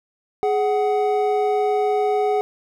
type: tone pair together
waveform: triangle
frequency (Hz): 418.4 / 745.5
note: G#4 / F#5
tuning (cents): +13 / +13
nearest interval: minor seventh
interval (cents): 1000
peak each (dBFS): -17 / -19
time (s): 0.43-2.41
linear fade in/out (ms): 0
effects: none